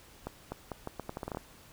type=accelerating click train; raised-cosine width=1 ms; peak=-22 dBFS; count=12; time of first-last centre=0.27-1.371 s; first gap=250 ms; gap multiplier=0.79; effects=pink hiss -56 dBFS RMS until 1.72 s